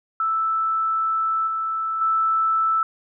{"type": "tone with level steps", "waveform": "sine", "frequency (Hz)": 1318.5, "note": "E6", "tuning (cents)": 0, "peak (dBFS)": [-19, -22, -17], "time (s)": [0.2, 2.83], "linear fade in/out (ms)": 2, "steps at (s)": [1.47, 2.01], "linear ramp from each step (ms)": 5, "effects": []}